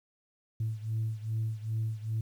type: beating tone pair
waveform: sine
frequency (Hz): 110 / 112.5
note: A2 / A2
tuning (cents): 0 / +39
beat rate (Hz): 2.5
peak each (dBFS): -31 / -34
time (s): 0.6-2.21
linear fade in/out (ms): 5
effects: tanh soft clip ceiling -25 dBFS + 10-bit